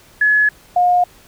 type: tone pair in turn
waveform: sine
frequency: 1700 / 714.8 Hz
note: G#6 / F5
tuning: +40 / +40 cents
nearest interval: octave + minor third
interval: 1500 cents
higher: first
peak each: -10 dBFS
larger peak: neither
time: 0.21-0.49 / 0.76-1.04 s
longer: neither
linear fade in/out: 5 ms
effects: pink hiss -47 dBFS RMS until 1.27 s